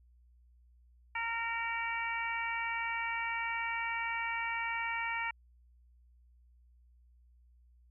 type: harmonic tone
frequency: 460.8 Hz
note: A#4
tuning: 20 cents flat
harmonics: 2 / 3 / 4 / 5 / 6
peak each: -38 / -42 / -39 / -37 / -45 dBFS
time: 1.15-5.31 s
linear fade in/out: 5 ms
effects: added 60 Hz sine -60 dBFS peak until 7.9 s